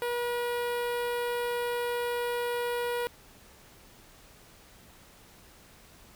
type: tone with notch filter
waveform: sawtooth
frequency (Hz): 481.5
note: B4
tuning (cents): -44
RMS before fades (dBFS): -31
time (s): 0.02-3.07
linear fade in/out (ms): 0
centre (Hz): 6300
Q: 0.86
effects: pink hiss -55 dBFS RMS until 6.15 s